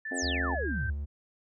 sine tone with pitch glide, 1760 to 1559 Hz, A6 to G6, 0 to -10 cents, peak -34 dBFS, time 0.05-0.9 s, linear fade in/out 5 ms, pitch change -210 cents, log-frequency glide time 0.51-0.75 s
harmonic tone, 89.1 Hz, F2, 35 cents sharp, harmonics 3 / 4 / 5 / 6 / 7 / 8 / 9, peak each -35 / -42 / -42 / -46 / -42 / -44 / -48 dBFS, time 0.11-0.55 s, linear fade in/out 5 ms
sine exponential sweep, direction down, 9397 to 60 Hz, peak -32 dBFS, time 0.14-0.95 s, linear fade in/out 50 ms
triangle tone with vibrato, 72 Hz, D2, 34 cents flat, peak -30 dBFS, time 0.22-1.06 s, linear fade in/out 20 ms, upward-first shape triangle, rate 5.5 Hz, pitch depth 10 cents each way
effects none

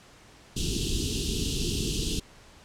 pink band-stop noise, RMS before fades -28 dBFS, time 0.56-2.2 s, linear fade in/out 10 ms, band 440 to 2700 Hz, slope 96 dB/octave, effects pink hiss -53 dBFS RMS until 2.64 s + low-pass 8000 Hz 12 dB/octave

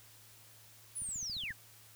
sine linear sweep, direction down, 10370 to 1480 Hz, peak -37 dBFS, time 0.95-1.53 s, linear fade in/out 20 ms
click train, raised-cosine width 5 ms, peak -40 dBFS, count 8, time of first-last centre 1.02-1.506 s, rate 14.4 Hz
effects added 109 Hz sine -64 dBFS peak until 1.95 s + white hiss -59 dBFS RMS until 1.95 s

